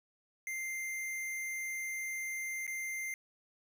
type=tone with dropouts; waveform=square; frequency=2093 Hz; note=C7; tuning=in tune; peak=-37 dBFS; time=0.47-3.14 s; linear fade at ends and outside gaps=1 ms; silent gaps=2.667-2.677 s; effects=none